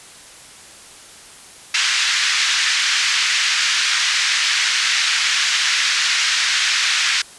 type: band-pass noise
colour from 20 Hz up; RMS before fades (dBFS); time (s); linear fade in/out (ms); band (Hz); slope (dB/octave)
pink; -18; 1.74-7.22; 5; 1600 to 6400; 24
effects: white hiss -41 dBFS RMS until 7.38 s + resampled to 24000 Hz